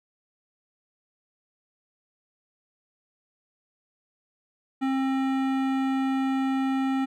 sine tone with hard clipping, 266.7 Hz, C4, 33 cents sharp, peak -25 dBFS, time 4.81-7.06 s, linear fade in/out 20 ms, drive 16 dB, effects none

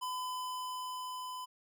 square tone with level ramp, 1009 Hz, B5, 37 cents sharp, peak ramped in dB -36 to -41 dBFS, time 0.01-1.46 s, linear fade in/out 20 ms, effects none

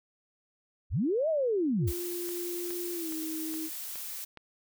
sine linear two-way sweep, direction up then down, 41.2 to 659.3 to 41.2 Hz, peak -25 dBFS, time 0.9-1.93 s, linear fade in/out 50 ms, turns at 1.29 s
sine tone with pitch glide, 350 to 317.3 Hz, F4 to D#4, +4 to +34 cents, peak -34 dBFS, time 1.78-3.7 s, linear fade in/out 50 ms, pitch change -170 cents, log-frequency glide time 2.94-3.1 s
blue noise, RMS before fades -39 dBFS, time 1.87-4.25 s, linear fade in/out 10 ms
click train, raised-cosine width 0.3 ms, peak -29 dBFS, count 6, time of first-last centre 2.29-4.373 s, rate 2.4 Hz
effects none

